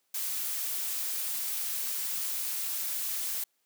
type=noise; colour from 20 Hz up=blue; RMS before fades=-33 dBFS; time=0.14-3.44 s; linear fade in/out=5 ms; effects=white hiss -75 dBFS RMS until 3.65 s + high-pass 200 Hz 12 dB/octave